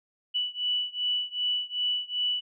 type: beating tone pair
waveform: sine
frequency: 2960 / 2962.6 Hz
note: F#7 / F#7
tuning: 0 / +2 cents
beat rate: 2.6 Hz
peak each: -29 / -30 dBFS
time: 0.34-2.41 s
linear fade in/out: 20 ms
effects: none